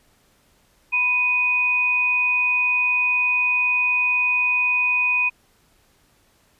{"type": "tone pair together", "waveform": "sine", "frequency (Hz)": [987.8, 2489], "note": ["B5", "D#7"], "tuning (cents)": [0, 0], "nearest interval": "octave + major third", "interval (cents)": 1600, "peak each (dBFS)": [-29, -17], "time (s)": [0.92, 5.3], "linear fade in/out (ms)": 20, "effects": ["pink hiss -60 dBFS RMS until 6.59 s", "resampled to 32000 Hz"]}